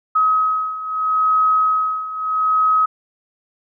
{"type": "beating tone pair", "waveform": "sine", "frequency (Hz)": [1271, 1271.77], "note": ["D#6", "D#6"], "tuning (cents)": [36, 38], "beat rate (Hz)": 0.77, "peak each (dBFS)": [-20, -16], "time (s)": [0.15, 2.86], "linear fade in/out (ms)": 10, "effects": []}